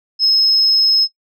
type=tone; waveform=sine; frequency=5170 Hz; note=E8; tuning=34 cents flat; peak=-8 dBFS; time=0.19-1.08 s; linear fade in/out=50 ms; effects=noise-tail reverb RT60 0.1 s tail -22 dB re dry + tanh soft clip ceiling -5 dBFS